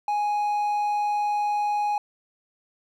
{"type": "tone", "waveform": "triangle", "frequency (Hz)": 830.6, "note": "G#5", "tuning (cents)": 0, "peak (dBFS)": -20, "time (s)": [0.08, 1.98], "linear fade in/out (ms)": 2, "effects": []}